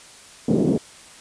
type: band-pass noise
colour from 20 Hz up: pink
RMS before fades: -19 dBFS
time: 0.48-0.78 s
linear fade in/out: 5 ms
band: 160 to 450 Hz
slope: 24 dB/octave
effects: white hiss -45 dBFS RMS until 1.2 s + resampled to 22050 Hz